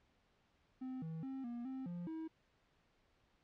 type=tone with pitch steps; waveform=triangle; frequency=258.4 / 161.3 / 266.4 / 238.1 / 263.1 / 174.5 / 320.8 Hz; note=C4 / E3 / C4 / A#3 / C4 / F3 / E4; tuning=-21 / -37 / +31 / +37 / +10 / -1 / -47 cents; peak=-40 dBFS; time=0.81-2.28 s; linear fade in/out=10 ms; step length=210 ms; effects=pink hiss -75 dBFS RMS until 3.43 s + low-pass 4000 Hz 12 dB/octave